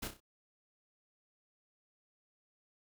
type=noise with echo; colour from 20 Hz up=pink; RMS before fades=-40 dBFS; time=0.02-0.08 s; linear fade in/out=10 ms; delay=31 ms; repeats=4; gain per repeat=-7 dB; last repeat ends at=0.204 s; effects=none